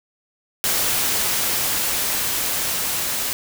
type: noise with level ramp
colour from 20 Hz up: white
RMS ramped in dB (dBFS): -20 to -24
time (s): 0.64-3.33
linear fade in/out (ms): 0
effects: none